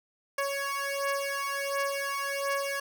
15% pulse beating tone pair, 556 / 557.4 Hz, C#5 / C#5, +5 / +9 cents, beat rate 1.4 Hz, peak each -26 dBFS, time 0.38-2.8 s, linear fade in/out 5 ms, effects none

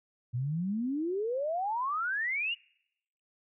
sine exponential sweep, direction up, 116.54 to 2928 Hz, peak -29 dBFS, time 0.33-2.55 s, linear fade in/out 20 ms, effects noise-tail reverb RT60 0.8 s tail -26 dB re dry

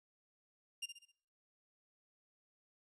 sawtooth tone with echo, 2800 Hz, F7, 4 cents sharp, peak -35 dBFS, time 0.82-0.86 s, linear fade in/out 10 ms, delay 65 ms, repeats 4, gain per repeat -7 dB, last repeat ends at 1.12 s, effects noise-tail reverb RT60 0.6 s tail -22 dB re dry + resampled to 24000 Hz

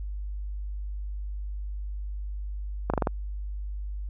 slowing click train, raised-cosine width 1 ms, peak -10 dBFS, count 5, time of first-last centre 2.9-3.072 s, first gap 37 ms, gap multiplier 1.1, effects added 50 Hz sine -31 dBFS peak until 4.09 s

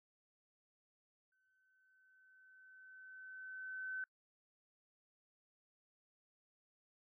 sine tone with exponential growth, 1524 Hz, G6, 49 cents flat, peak -39 dBFS, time 1.32-4.04 s, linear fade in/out 2 ms, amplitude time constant 590 ms, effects noise-tail reverb RT60 0.1 s tail -25 dB re dry

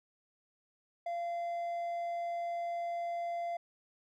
sine tone with hard clipping, 688 Hz, F5, 26 cents flat, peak -35 dBFS, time 1.06-3.57 s, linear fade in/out 5 ms, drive 3 dB, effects none

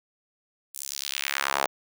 sawtooth tone with high-pass filter sweep, 69.3 Hz, C#2, in tune, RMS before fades -30 dBFS, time 0.74-1.67 s, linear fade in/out 10 ms, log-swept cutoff 9600 to 690 Hz, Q 1.5, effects none

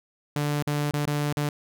sawtooth tone with dropouts, 146.83 Hz, D3, in tune, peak -20 dBFS, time 0.36-1.49 s, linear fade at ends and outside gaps 2 ms, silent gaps 0.625-0.671 / 0.91-0.936 / 1.056-1.073 / 1.327-1.37 s, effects none

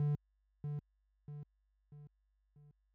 triangle tone with echo, 146.83 Hz, D3, in tune, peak -28 dBFS, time 0-0.15 s, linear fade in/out 0 ms, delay 640 ms, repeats 4, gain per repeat -7 dB, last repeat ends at 2.71 s, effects added 50 Hz sine -70 dBFS peak until 2.94 s + high-pass 60 Hz 12 dB/octave

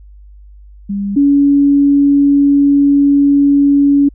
sine tone pair in turn, 200 / 282.8 Hz, G3 / C#4, +35 / +35 cents, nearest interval tritone, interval 600 cents, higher second, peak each -15 / -6 dBFS, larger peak second, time 0.89-1.16 / 1.16-4.09 s, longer second, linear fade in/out 10 ms, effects added 50 Hz sine -35 dBFS peak until 4.14 s

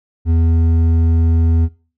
sine tone with hard clipping, 82.41 Hz, E2, in tune, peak -12 dBFS, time 0.25-1.69 s, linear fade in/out 50 ms, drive 7 dB, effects noise-tail reverb RT60 0.4 s tail -21 dB re dry

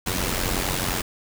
pink noise with amplitude modulation, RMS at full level -22 dBFS, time 0.06-1.02 s, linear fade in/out 10 ms, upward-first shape sine, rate 91.1 Hz, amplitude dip 70%, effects none

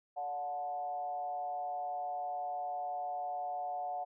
sine tone with frequency modulation, 727 Hz, F#5, 31 cents flat, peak -35 dBFS, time 0.16-4.05 s, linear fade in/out 20 ms, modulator 150 Hz, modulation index 0.59, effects none

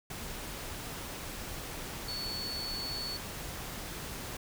sine tone in noise, 4435 Hz, C#8, in tune, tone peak -36 dBFS, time 2.08-3.17 s, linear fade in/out 5 ms, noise pink, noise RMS -41 dBFS, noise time 0.1-4.37 s, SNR +2 dB, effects none

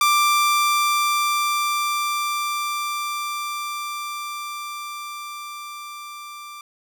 sawtooth tone with level ramp, 1180 Hz, D6, 8 cents sharp, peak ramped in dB -11 to -32 dBFS, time 0.01-6.61 s, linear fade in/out 2 ms, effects none

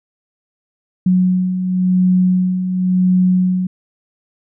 sine beating tone pair, 182.6 / 183.54 Hz, F#3 / F#3, -23 / -14 cents, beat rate 0.94 Hz, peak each -20 / -12 dBFS, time 1.06-3.67 s, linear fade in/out 5 ms, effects none

